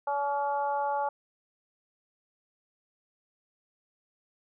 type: harmonic tone with a mistuned harmonic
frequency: 284.6 Hz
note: C#4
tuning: 46 cents sharp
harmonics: 2 / 3 / 4 / 5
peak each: -33 / -28 / -38 / -41 dBFS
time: 0.07-1.09 s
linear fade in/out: 5 ms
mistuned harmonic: 5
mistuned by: -26 cents
effects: none